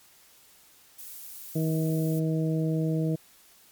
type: noise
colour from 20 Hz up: violet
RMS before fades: -42 dBFS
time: 0.98-2.2 s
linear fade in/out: 10 ms
type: harmonic tone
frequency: 159.2 Hz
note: D#3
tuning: 40 cents sharp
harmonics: 1 / 2 / 3 / 4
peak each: -25 / -30 / -34 / -38 dBFS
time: 1.55-3.16 s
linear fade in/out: 10 ms
effects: white hiss -57 dBFS RMS until 3.71 s + MP3 96 kbps